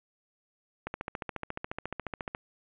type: click train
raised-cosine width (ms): 0.5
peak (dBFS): -19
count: 22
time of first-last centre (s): 0.87-2.349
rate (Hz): 14.2
effects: resampled to 8000 Hz + 10-bit